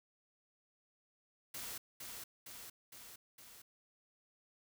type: noise with echo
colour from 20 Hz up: white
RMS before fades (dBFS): -45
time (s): 1.54-1.78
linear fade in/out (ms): 5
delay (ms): 460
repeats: 4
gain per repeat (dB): -3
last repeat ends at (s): 3.62
effects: none